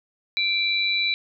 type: tone pair together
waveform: sine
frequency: 2349 / 3951 Hz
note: D7 / B7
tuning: 0 / 0 cents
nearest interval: major sixth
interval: 900 cents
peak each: -23 dBFS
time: 0.37-1.14 s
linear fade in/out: 0 ms
effects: none